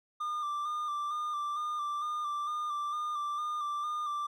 triangle tone with vibrato, 1194 Hz, D6, 28 cents sharp, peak -30 dBFS, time 0.2-4.27 s, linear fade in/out 10 ms, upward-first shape square, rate 2.2 Hz, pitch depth 27 cents each way, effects none

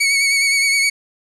sawtooth tone with vibrato, 2228 Hz, C#7, 8 cents sharp, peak -10 dBFS, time 0-0.9 s, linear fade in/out 10 ms, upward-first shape triangle, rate 9.6 Hz, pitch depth 40 cents each way, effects resampled to 24000 Hz + 8-bit

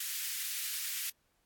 white high-pass noise, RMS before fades -37 dBFS, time 0-1.1 s, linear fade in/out 5 ms, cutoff 1700 Hz, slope 24 dB/octave, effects pink hiss -75 dBFS RMS until 1.45 s + AAC 64 kbps

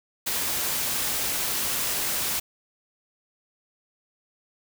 white noise, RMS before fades -27 dBFS, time 0.26-2.4 s, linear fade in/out 10 ms, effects none

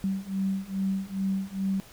sine beating tone pair, 191.8 / 194.2 Hz, G3 / G3, -37 / -16 cents, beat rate 2.4 Hz, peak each -30 / -29 dBFS, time 0.04-1.8 s, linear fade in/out 0 ms, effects pink hiss -51 dBFS RMS until 1.92 s

